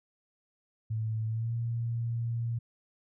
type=tone with pitch glide; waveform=sine; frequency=110.4 to 116.69 Hz; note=A2 to A#2; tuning=+6 to +2 cents; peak=-29 dBFS; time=0.9-2.59 s; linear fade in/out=10 ms; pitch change=+96 cents; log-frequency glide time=1.27-1.54 s; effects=none